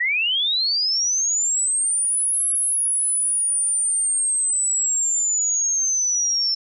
sine linear two-way sweep, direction up then down, 1864.7 to 10930 to 5330 Hz, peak -18 dBFS, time 0-6.55 s, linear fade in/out 10 ms, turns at 2.44 s, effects none

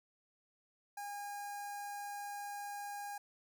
sawtooth tone with notch filter, 815 Hz, G#5, 33 cents flat, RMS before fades -44 dBFS, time 0.97-3.18 s, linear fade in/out 5 ms, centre 3200 Hz, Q 0.76, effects none

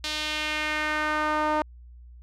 sawtooth tone with band-pass filter sweep, 305.2 Hz, D#4, 33 cents flat, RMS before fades -27 dBFS, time 0.04-1.62 s, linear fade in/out 2 ms, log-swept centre 4000 to 890 Hz, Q 1.8, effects added 60 Hz sine -44 dBFS peak until 2.22 s

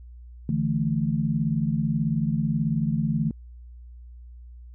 sine chord, D suspended second, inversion none, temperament just, 146.83 / 165.19 / 220.2 Hz, D3 / E3 / A3, 0 / +4 / +2 cents, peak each -26 dBFS, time 0.49-3.31 s, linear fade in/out 2 ms, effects added 60 Hz sine -41 dBFS peak until 4.74 s

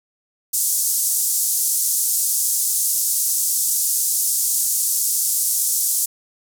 white band-pass noise, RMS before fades -20 dBFS, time 0.53-6.06 s, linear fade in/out 10 ms, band 6200 to 13000 Hz, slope 24 dB/octave, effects none

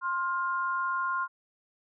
sine tone pair together, 1056 / 1409.6 Hz, C6 / F6, +16 / +16 cents, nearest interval perfect fourth, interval 500 cents, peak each -29 / -31 dBFS, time 0.01-1.28 s, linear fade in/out 50 ms, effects none

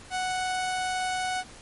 sawtooth tone, 740 Hz, F#5, in tune, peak -23 dBFS, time 0.1-1.44 s, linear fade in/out 50 ms, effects pink hiss -48 dBFS RMS until 1.61 s + MP3 48 kbps

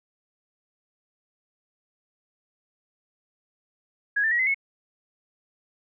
sine tone with pitch steps, 1661.2 / 1780.4 / 1908.2 / 2045 / 2192 Hz, G#6 / A6 / A#6 / C7 / C#7, 0 / +20 / +40 / -40 / -20 cents, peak -20 dBFS, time 4.16-4.545 s, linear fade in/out 10 ms, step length 77 ms, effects none

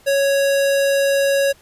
square tone, 554.4 Hz, C#5, in tune, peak -15 dBFS, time 0.06-1.53 s, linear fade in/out 20 ms, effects pink hiss -51 dBFS RMS until 1.61 s + resampled to 32000 Hz

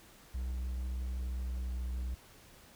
triangle tone with pitch glide, 62.9 to 62.21 Hz, B1 to B1, +32 to +13 cents, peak -32 dBFS, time 0.34-2.15 s, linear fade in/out 10 ms, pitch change -19 cents, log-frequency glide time 1.01-1.81 s, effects pink hiss -58 dBFS RMS until 2.75 s

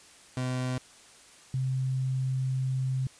30% pulse / sine tone pair in turn, 127.3 / 130.88 Hz, C3 / C3, -47 / +1 cents, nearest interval unison, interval 48 cents, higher second, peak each -26 dBFS, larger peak neither, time 0.37-0.78 / 1.54-3.07 s, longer second, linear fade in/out 2 ms, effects white hiss -54 dBFS RMS until 3.19 s + resampled to 22050 Hz

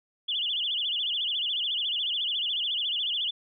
sine tone with vibrato, 3158 Hz, G7, 12 cents sharp, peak -26 dBFS, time 0.28-3.31 s, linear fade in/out 10 ms, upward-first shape sine, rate 14 Hz, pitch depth 190 cents each way, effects none

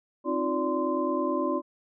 sine tone cluster, 265.5 / 314.8 / 354.4 / 579 / 1036 Hz, C4 / D#4 / F4 / D5 / C6, +25 / +20 / +25 / -25 / -17 cents, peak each -31 dBFS, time 0.24-1.62 s, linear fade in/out 50 ms, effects none

